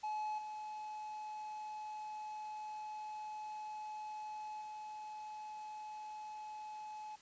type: tone with level steps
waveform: triangle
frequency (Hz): 854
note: G#5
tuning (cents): +48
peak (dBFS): -35 / -41 / -43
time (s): 0.03-7.16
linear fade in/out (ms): 10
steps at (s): 0.38 / 4.61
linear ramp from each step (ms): 5
effects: white hiss -62 dBFS RMS until 7.21 s + resampled to 16000 Hz